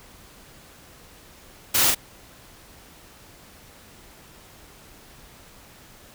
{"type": "noise with echo", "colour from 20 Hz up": "white", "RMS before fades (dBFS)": -20, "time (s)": [1.74, 1.91], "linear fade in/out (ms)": 10, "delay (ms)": 39, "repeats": 1, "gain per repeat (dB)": -3, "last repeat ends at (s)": 1.949, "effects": ["pink hiss -49 dBFS RMS until 6.14 s"]}